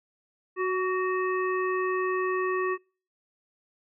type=harmonic tone with a mistuned harmonic; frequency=370 Hz; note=F#4; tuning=in tune; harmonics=1 / 3 / 5 / 7; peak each=-26 / -30 / -34 / -41 dBFS; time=0.56-2.78 s; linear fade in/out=50 ms; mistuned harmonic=3; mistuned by=+31 cents; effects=noise-tail reverb RT60 0.4 s tail -26 dB re dry